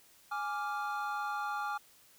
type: chord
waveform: triangle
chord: D diminished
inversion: second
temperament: equal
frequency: 830.6 / 1174.7 / 1396.9 Hz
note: Ab5 / D6 / F6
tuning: 0 / 0 / 0 cents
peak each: -35 / -37 / -37 dBFS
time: 0.31-1.78 s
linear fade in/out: 10 ms
effects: white hiss -62 dBFS RMS until 2.18 s